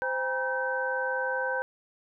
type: tone cluster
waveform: sine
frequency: 519 / 806 / 958 / 1541 Hz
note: C5 / G5 / A#5 / G6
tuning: -14 / +48 / +47 / -30 cents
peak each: -31 / -37 / -35 / -30 dBFS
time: 0.02-1.62 s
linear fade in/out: 0 ms
effects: none